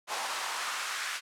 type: noise with high-pass filter sweep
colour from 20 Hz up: pink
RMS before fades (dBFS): -34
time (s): 0.07-1.21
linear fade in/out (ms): 50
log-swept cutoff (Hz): 780 to 1600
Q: 1.6
effects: low-pass 9000 Hz 12 dB/octave